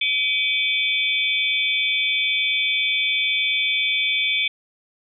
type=tone cluster; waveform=sine; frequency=2294 / 2504 / 3160 / 3473 Hz; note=D7 / D#7 / G7 / A7; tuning=-41 / +10 / +13 / -23 cents; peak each=-23 / -26 / -28 / -22 dBFS; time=0.01-4.48 s; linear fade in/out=5 ms; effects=none